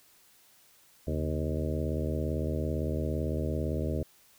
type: harmonic tone with a mistuned harmonic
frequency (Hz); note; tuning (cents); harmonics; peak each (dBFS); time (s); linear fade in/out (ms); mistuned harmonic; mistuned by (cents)
77.78; D#2; 0; 1 / 2 / 3 / 4 / 5 / 6 / 7 / 8; -32 / -35 / -37 / -38 / -39 / -40 / -40 / -41; 1.07-4.03; 5; 2; -140
effects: white hiss -61 dBFS RMS until 4.38 s